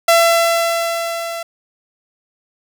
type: tone with level ramp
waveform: sawtooth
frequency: 673 Hz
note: E5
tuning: 36 cents sharp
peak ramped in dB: -4 to -20 dBFS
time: 0.08-1.43 s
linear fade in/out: 5 ms
effects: none